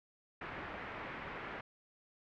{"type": "low-pass noise", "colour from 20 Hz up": "white", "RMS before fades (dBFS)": -45, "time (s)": [0.41, 1.61], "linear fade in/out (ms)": 5, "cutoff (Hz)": 2100, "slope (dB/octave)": 24, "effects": []}